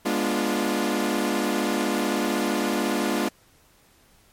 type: chord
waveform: sawtooth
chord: G# diminished seventh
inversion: none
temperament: equal with one note detuned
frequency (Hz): 207.7 / 243.5 / 293.7 / 349.2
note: G#3 / B3 / D4 / F4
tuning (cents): 0 / -24 / 0 / 0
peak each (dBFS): -24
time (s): 0.05-3.29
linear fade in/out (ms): 10
effects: pink hiss -58 dBFS RMS until 4.32 s + MP3 64 kbps